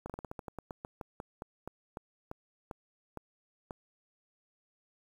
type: slowing click train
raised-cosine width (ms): 1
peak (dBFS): -26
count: 20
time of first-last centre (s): 0.06-3.708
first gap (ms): 37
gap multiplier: 1.16
effects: 9-bit